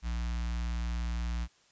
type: tone with notch filter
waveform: square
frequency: 58.5 Hz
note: A#1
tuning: 7 cents sharp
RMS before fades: -33 dBFS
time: 0.02-1.48 s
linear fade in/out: 50 ms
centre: 440 Hz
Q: 0.51
effects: white hiss -65 dBFS RMS until 1.71 s + resampled to 16000 Hz